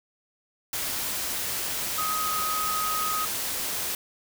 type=tone in noise; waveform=sine; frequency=1258 Hz; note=D#6; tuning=19 cents sharp; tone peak=-27 dBFS; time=1.98-3.25 s; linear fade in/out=2 ms; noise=white; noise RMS=-30 dBFS; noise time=0.73-3.95 s; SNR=0 dB; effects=none